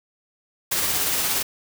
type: noise with tremolo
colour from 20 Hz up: white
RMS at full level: -22 dBFS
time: 0.71-1.43 s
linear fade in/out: 10 ms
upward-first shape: sine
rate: 17 Hz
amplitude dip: 25%
effects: none